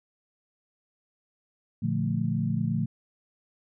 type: chord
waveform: sine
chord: Bb major seventh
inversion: none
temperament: equal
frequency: 116.54 / 146.83 / 174.61 / 220 Hz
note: Bb2 / D3 / F3 / A3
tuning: 0 / 0 / 0 / 0 cents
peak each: -30 dBFS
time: 1.82-2.86 s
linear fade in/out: 10 ms
effects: none